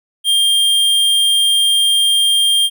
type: tone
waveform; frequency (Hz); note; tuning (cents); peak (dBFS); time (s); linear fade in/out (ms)
square; 3200; G7; +35; -11; 0.24-2.7; 50
effects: none